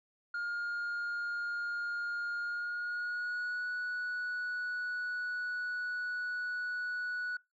sine tone with pitch glide, 1417 to 1472.1 Hz, F6 to F#6, +25 to -9 cents, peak -31 dBFS, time 0.34-7.37 s, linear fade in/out 5 ms, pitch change +66 cents, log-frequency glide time 2.39-3.68 s, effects noise-tail reverb RT60 0.2 s tail -22 dB re dry + tanh soft clip ceiling -33 dBFS

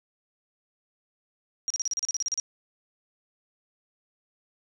sine tone bursts, 5700 Hz, F8, 34 cents sharp, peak -25 dBFS, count 13, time 1.68-2.399 s, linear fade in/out 0 ms, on 23 ms, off 35 ms, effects none

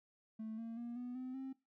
triangle tone with pitch steps, 220 / 228.4 / 237.2 / 246.2 / 255.7 / 265.4 Hz, A3 / A#3 / A#3 / B3 / C4 / C4, 0 / -35 / +30 / -5 / -40 / +25 cents, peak -39 dBFS, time 0.39-1.53 s, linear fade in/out 10 ms, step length 190 ms, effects noise-tail reverb RT60 0.2 s tail -19 dB re dry + tanh soft clip ceiling -37 dBFS

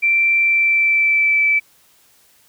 sine tone with pitch glide, 2349 to 2315 Hz, D7 to D7, 0 to -25 cents, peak -12 dBFS, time 0.02-1.6 s, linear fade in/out 20 ms, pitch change -25 cents, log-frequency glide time 0.38-1.43 s, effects white hiss -54 dBFS RMS until 2.48 s

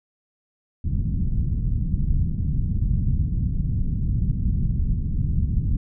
pink low-pass noise, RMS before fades -22 dBFS, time 0.84-5.77 s, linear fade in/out 5 ms, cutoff 180 Hz, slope 24 dB/octave, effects none

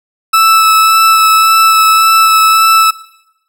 40% pulse tone with vibrato, 1312 Hz, E6, 9 cents flat, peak -4 dBFS, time 0.33-2.91 s, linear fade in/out 10 ms, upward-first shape sine, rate 1.8 Hz, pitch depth 10 cents each way, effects noise-tail reverb RT60 0.8 s tail -18 dB re dry

